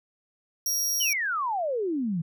sawtooth tone, 5650 Hz, F8, 19 cents sharp, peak -22 dBFS, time 0.66-1.13 s, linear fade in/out 2 ms
sine exponential sweep, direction down, 3136 to 155.2 Hz, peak -25 dBFS, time 1-2.22 s, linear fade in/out 10 ms
effects none

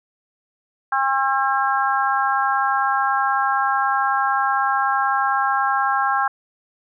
harmonic tone, 269.2 Hz, C4, 49 cents sharp, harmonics 3 / 4 / 5 / 6, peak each -21 / -22 / -23 / -24 dBFS, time 0.92-6.28 s, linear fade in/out 5 ms, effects none

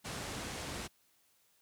pink low-pass noise, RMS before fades -41 dBFS, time 0.04-0.88 s, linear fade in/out 20 ms, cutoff 9900 Hz, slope 24 dB/octave, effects white hiss -71 dBFS RMS until 1.61 s + high-pass 60 Hz 12 dB/octave

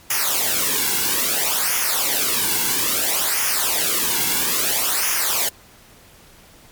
white noise with flanger, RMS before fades -20 dBFS, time 0.1-5.49 s, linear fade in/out 5 ms, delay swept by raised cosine 0.24 to 1.64 ms, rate 0.6 Hz, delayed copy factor -0.75, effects pink hiss -48 dBFS RMS until 6.71 s + MP3 96 kbps

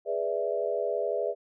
sine chord, E dominant seventh, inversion first, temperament equal, 415.3 / 493.9 / 587.3 / 659.3 Hz, G#4 / B4 / D5 / E5, 0 / 0 / 0 / 0 cents, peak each -32 dBFS, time 0.05-1.35 s, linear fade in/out 50 ms, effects none

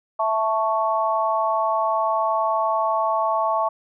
sine chord, A major, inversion second, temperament equal, 659.3 / 880 / 1108.7 Hz, E5 / A5 / C#6, 0 / 0 / 0 cents, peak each -23 dBFS, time 0.19-3.69 s, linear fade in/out 10 ms, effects none

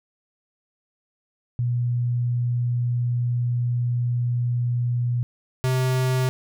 sine / square tone pair in turn, 121.3 / 129.06 Hz, B2 / C3, -31 / -23 cents, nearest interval minor second, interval 108 cents, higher second, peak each -20 dBFS, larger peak neither, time 1.59-5.23 / 5.64-6.29 s, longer first, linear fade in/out 0 ms, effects none

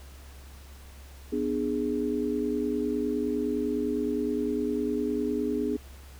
sine chord, G# diminished, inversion first, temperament just, 249.2 / 299 / 415.3 Hz, B3 / D4 / G#4, +16 / +31 / 0 cents, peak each -30 dBFS, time 1.32-5.77 s, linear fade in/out 10 ms, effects added 68 Hz sine -45 dBFS peak until 6.19 s + pink hiss -53 dBFS RMS until 6.19 s

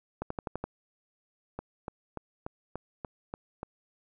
two click trains, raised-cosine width 1 ms, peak -19 / -22 dBFS, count 6 / 8, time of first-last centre 0.22-0.64 / 1.59-3.631 s, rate 11.9 / 3.43 Hz, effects none

